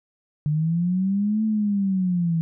sine linear two-way sweep, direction up then down, 146.83 to 220 to 161.7 Hz, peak -19 dBFS, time 0.46-2.41 s, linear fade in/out 0 ms, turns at 1.44 s, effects none

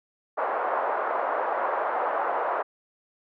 pink band-pass noise, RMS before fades -27 dBFS, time 0.37-2.63 s, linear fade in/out 20 ms, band 550 to 1300 Hz, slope 24 dB/octave, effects none

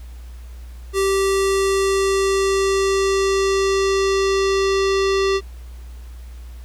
square tone with low-pass filter sweep, 389.5 Hz, G4, 11 cents flat, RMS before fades -18 dBFS, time 0.93-5.41 s, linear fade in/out 50 ms, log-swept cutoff 10000 to 4800 Hz, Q 1.5, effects added 60 Hz sine -33 dBFS peak until 6.64 s + pink hiss -51 dBFS RMS until 6.64 s

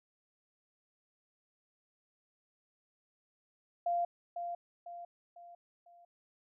sine tone with echo, 694 Hz, F5, 11 cents flat, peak -29 dBFS, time 3.86-4.05 s, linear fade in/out 5 ms, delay 500 ms, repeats 4, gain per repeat -7 dB, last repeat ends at 6.05 s, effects none

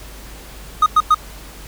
triangle tone bursts, 1244.5 Hz, D#6, in tune, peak -6 dBFS, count 3, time 0.82-1.146 s, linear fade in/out 5 ms, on 42 ms, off 100 ms, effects added 50 Hz sine -36 dBFS peak until 1.67 s + pink hiss -39 dBFS RMS until 1.67 s

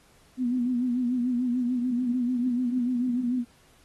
sine tone with vibrato, 246.9 Hz, B3, in tune, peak -23 dBFS, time 0.37-3.45 s, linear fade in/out 50 ms, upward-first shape sine, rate 6.8 Hz, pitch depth 64 cents each way, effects pink hiss -60 dBFS RMS until 3.84 s + AAC 32 kbps

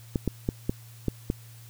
clicks, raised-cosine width 3 ms, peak -12 dBFS, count 6, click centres 0.158 / 0.277 / 0.489 / 0.695 / 1.083 / 1.301 s, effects added 115 Hz sine -46 dBFS peak until 1.69 s + white hiss -54 dBFS RMS until 1.69 s

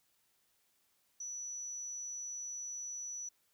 sine tone, 5920 Hz, F#8, in tune, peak -40 dBFS, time 1.2-3.29 s, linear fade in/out 5 ms, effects white hiss -75 dBFS RMS until 3.53 s

